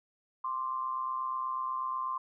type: tone pair together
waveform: sine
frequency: 1046.5 / 1174.7 Hz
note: C6 / D6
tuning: 0 / 0 cents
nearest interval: major second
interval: 200 cents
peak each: -32 / -39 dBFS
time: 0.44-2.18 s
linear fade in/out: 5 ms
effects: none

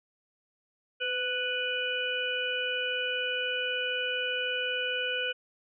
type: harmonic tone with a mistuned harmonic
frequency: 493.9 Hz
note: B4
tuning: in tune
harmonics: 1 / 3 / 5 / 6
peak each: -35 / -33 / -35 / -33 dBFS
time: 1-5.33 s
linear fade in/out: 20 ms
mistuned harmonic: 1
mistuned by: +31 cents
effects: none

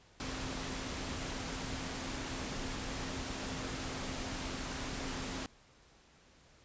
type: tone in noise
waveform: sine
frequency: 261.6 Hz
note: C4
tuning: in tune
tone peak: -46 dBFS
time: 0.2-5.46 s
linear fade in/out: 0 ms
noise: pink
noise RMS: -40 dBFS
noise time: 0.2-5.46 s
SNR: -9 dB
effects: pink hiss -63 dBFS RMS until 6.64 s + resampled to 16000 Hz

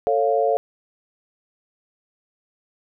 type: chord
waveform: sine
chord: A augmented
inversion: none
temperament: equal with one note detuned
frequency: 445.1 / 554.4 / 698.5 Hz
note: A4 / C#5 / E#5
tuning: +20 / 0 / 0 cents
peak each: -21 dBFS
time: 0.07-0.57 s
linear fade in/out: 0 ms
effects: none

